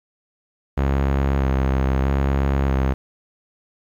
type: tone with vibrato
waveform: sawtooth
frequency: 67.4 Hz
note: C#2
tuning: 48 cents flat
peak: -13 dBFS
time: 0.77-2.94 s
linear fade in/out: 10 ms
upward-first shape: square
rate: 0.78 Hz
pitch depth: 26 cents each way
effects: low-pass 2000 Hz 12 dB/octave + 9-bit